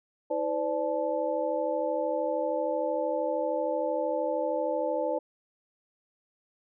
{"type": "tone cluster", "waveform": "sine", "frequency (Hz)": [321.4, 510, 583, 870], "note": ["E4", "C5", "D5", "A5"], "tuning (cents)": [-44, -44, -13, -20], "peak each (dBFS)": [-35, -30, -30, -35], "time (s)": [0.3, 5.19], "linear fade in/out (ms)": 10, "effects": []}